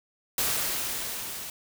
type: noise with level ramp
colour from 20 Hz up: white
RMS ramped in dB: -26 to -38 dBFS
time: 0.38-1.5 s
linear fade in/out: 2 ms
effects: none